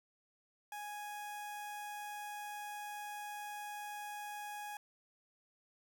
sawtooth tone with notch filter, 830.6 Hz, G#5, in tune, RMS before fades -45 dBFS, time 0.72-4.77 s, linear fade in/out 2 ms, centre 4300 Hz, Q 1.9, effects none

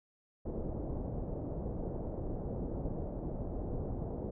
pink low-pass noise, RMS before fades -38 dBFS, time 0.45-4.31 s, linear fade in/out 10 ms, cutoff 630 Hz, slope 24 dB/octave, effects none

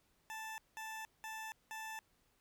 20% pulse tone bursts, 880 Hz, A5, in tune, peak -39 dBFS, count 4, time 0.3-1.99 s, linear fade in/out 0 ms, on 280 ms, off 190 ms, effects pink hiss -75 dBFS RMS until 2.4 s

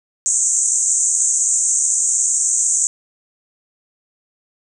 pink band-pass noise, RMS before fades -17 dBFS, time 0.26-2.87 s, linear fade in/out 0 ms, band 6400 to 8400 Hz, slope 96 dB/octave, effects none

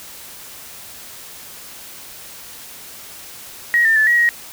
sine tone with pitch steps, 1894 / 1797 / 1742 / 1906 / 1890 Hz, A#6 / A6 / A6 / A#6 / A#6, +27 / +36 / -18 / +38 / +23 cents, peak -11 dBFS, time 3.74-4.29 s, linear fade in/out 0 ms, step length 110 ms, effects white hiss -37 dBFS RMS until 4.52 s

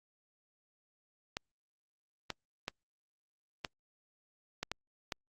clicks, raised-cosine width 0.2 ms, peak -18 dBFS, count 7, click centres 1.369 / 2.303 / 2.681 / 3.648 / 4.63 / 4.716 / 5.122 s, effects Opus 48 kbps

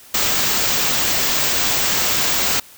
white band-stop noise, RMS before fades -18 dBFS, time 0.14-2.6 s, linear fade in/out 5 ms, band 8200 to 14000 Hz, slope 96 dB/octave, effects white hiss -44 dBFS RMS until 2.77 s

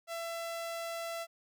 sawtooth tone, 670 Hz, E5, 28 cents sharp, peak -33 dBFS, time 0.07-1.27 s, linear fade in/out 50 ms, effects none

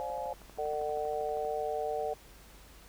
sine chord, D half-diminished seventh, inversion third, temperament just, 528.6 / 587.3 / 704.8 / 845.8 Hz, C5 / D5 / F5 / Ab5, +18 / 0 / +16 / +31 cents, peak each -39 / -41 / -40 / -38 dBFS, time 0-0.33 s, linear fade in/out 0 ms
click train, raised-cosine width 1 ms, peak -37 dBFS, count 18, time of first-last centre 0.1-1.449 s, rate 12.6 Hz
harmonic tone, 150.2 Hz, D3, 39 cents sharp, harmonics 3 / 4 / 5, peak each -35 / -36 / -35 dBFS, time 0.58-2.14 s, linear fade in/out 10 ms
effects added 50 Hz sine -56 dBFS peak until 2.88 s + pink hiss -56 dBFS RMS until 2.88 s

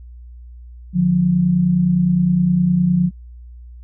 sine tone pair together, 149.4 / 179.16 Hz, D3 / F3, +30 / +44 cents, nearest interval minor third, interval 314 cents, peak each -20 / -13 dBFS, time 0.93-3.11 s, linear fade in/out 50 ms, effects added 60 Hz sine -35 dBFS peak until 3.83 s

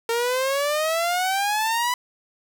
sawtooth exponential sweep, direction up, 456.8 to 998 Hz, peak -17 dBFS, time 0.09-1.94 s, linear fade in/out 2 ms, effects none

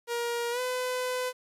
sawtooth tone with pitch glide, 473.1 to 504.1 Hz, A#4 to B4, +26 to +35 cents, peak -25 dBFS, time 0.07-1.33 s, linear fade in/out 50 ms, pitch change +109 cents, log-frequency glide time 0.51-0.6 s, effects resampled to 32000 Hz + 10-bit

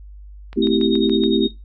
click train, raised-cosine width 0.3 ms, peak -21 dBFS, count 6, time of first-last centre 0.53-1.237 s, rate 7.07 Hz
sine chord, A minor seventh, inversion none, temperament equal with one note detuned, 220 / 260 / 329.6 / 392 Hz, A3 / C4 / E4 / G4, 0 / -11 / 0 / 0 cents, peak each -20 dBFS, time 0.56-1.48 s, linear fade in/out 20 ms
sine tone with tremolo, 3729 Hz, A#7, in tune, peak -20 dBFS, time 0.62-1.51 s, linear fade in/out 5 ms, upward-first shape sine, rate 10 Hz, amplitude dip 90%
effects noise-tail reverb RT60 0.2 s tail -19 dB re dry + added 50 Hz sine -36 dBFS peak until 1.64 s

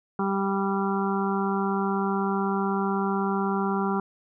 harmonic tone, 196 Hz, G3, in tune, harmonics 1 / 2 / 4 / 5 / 6 / 7, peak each -26 / -29 / -32 / -33 / -34 / -34 dBFS, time 0.19-4 s, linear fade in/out 2 ms, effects none

